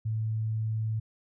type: tone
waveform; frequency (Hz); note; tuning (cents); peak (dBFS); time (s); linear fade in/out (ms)
sine; 110.1; A2; +2; -27; 0.05-1; 10
effects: none